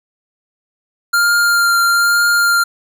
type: tone with vibrato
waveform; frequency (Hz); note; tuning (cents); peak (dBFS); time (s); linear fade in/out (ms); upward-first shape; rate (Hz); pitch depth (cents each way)
square; 1396.9; F6; 0; -11; 1.13-2.64; 10; triangle; 1.1; 15
effects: none